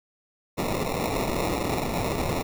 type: noise with sample-and-hold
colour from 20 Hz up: blue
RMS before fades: -27 dBFS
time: 0.57-2.43 s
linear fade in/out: 20 ms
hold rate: 1575 Hz
effects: none